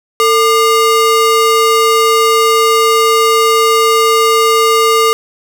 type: ring-modulated tone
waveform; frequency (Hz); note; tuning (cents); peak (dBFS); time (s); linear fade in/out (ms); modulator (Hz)
square; 826; G#5; -10; -5; 0.2-5.13; 0; 376
effects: none